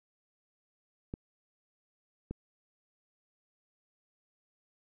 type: clicks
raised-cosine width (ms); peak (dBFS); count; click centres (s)
3; -24 / -24; 2; 1.139 / 2.31
effects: none